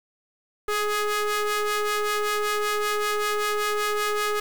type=ring-modulated tone; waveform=sawtooth; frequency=417.2 Hz; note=G#4; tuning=8 cents sharp; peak=-16 dBFS; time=0.68-4.4 s; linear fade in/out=5 ms; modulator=837 Hz; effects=7-bit

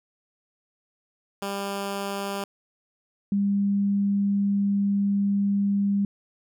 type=tone pair in turn; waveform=10% pulse / sine; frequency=198.7 / 200.3 Hz; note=G3 / G3; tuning=+24 / +38 cents; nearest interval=unison; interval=14 cents; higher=second; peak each=-20 dBFS; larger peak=neither; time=1.42-2.44 / 3.32-6.05 s; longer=second; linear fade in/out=2 ms; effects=none

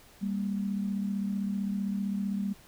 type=tone pair together; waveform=sine; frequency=197.57 / 233.1 Hz; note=G3 / A#3; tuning=+14 / 0 cents; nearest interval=minor third; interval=286 cents; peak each=-29 / -36 dBFS; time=0.21-2.54 s; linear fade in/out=20 ms; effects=pink hiss -56 dBFS RMS until 2.67 s

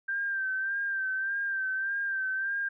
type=tone with vibrato; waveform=sine; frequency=1573 Hz; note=G6; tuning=6 cents sharp; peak=-28 dBFS; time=0.08-2.69 s; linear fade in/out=10 ms; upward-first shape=sine; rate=1.7 Hz; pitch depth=44 cents each way; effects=none

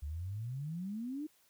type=exponential sweep; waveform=sine; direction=up; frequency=69.3 to 314.1 Hz; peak=-37 dBFS; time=0.02-1.27 s; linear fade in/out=10 ms; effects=white hiss -69 dBFS RMS until 1.49 s

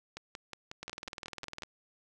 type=two click trains; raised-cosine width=0.2 ms; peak=-24 / -23 dBFS; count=9 / 17; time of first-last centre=0.17-1.622 / 0.83-1.634 s; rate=5.51 / 19.9 Hz; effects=none

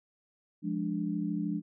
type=chord; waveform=sine; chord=D diminished; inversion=first; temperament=equal; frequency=174.61 / 207.7 / 293.7 Hz; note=F3 / Ab3 / D4; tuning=0 / 0 / 0 cents; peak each=-34 dBFS; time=0.62-1.62 s; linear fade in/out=50 ms; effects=none

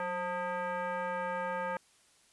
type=tone with frequency modulation; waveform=sine; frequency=185 Hz; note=F#3; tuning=in tune; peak=-32 dBFS; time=0-1.77 s; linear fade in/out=2 ms; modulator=714 Hz; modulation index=2; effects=white hiss -65 dBFS RMS until 2.32 s + resampled to 24000 Hz

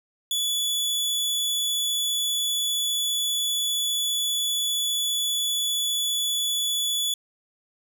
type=tone; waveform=sawtooth; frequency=3431 Hz; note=A7; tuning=44 cents flat; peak=-20 dBFS; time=0.31-7.14 s; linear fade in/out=2 ms; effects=none

